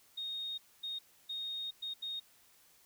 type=tone bursts at uneven times; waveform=sine; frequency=3715 Hz; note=A#7; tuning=7 cents flat; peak=-37 dBFS; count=5; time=0.17-0.58 / 0.83-0.99 / 1.29-1.71 / 1.82-1.94 / 2.02-2.2 s; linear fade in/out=10 ms; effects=white hiss -65 dBFS RMS until 2.85 s